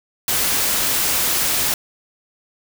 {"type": "noise", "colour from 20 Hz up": "white", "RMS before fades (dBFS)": -19, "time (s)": [0.28, 1.74], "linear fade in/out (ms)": 2, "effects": []}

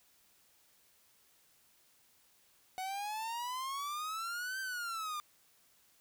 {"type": "exponential two-way sweep", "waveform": "45% pulse", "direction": "up then down", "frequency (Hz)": [740, 1568, 1192], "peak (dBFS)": -37, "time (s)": [2.78, 5.2], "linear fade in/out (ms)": 0, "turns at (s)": 4.6, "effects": ["white hiss -68 dBFS RMS until 6 s"]}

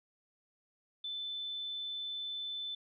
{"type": "tone", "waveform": "sine", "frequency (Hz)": 3520, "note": "A7", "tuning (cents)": 0, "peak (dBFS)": -37, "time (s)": [1.04, 2.75], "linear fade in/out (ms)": 5, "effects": []}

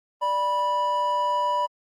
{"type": "tone pair together", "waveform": "triangle", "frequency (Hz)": [590, 980.9], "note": ["D5", "B5"], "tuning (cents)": [8, -12], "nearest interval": "major sixth", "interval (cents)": 880, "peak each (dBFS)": [-27, -20], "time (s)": [0.21, 1.67], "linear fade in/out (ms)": 20, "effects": ["Opus 24 kbps"]}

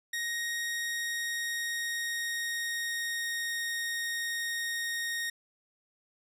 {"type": "tone with pitch glide", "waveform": "sawtooth", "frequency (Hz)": [1873, 1861.1], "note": ["A#6", "A#6"], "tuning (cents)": [8, -3], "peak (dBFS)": -28, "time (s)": [0.13, 5.3], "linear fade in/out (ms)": 5, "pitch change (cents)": -11, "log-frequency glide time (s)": [0.61, 3.62], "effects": ["resampled to 32000 Hz"]}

